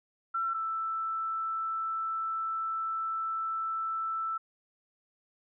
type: tone pair in turn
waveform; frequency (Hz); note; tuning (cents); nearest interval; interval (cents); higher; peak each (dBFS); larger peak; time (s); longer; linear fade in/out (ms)
sine; 1347 / 1323.9; E6 / E6; +37 / +7; unison; 30; first; -28 / -30; first; 0.34-0.54 / 0.54-4.38; second; 10
effects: none